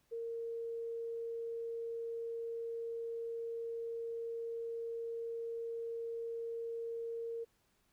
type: tone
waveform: sine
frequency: 461.5 Hz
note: A#4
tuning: 17 cents flat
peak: -38 dBFS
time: 0.11-7.45 s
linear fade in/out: 20 ms
effects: pink hiss -75 dBFS RMS until 7.92 s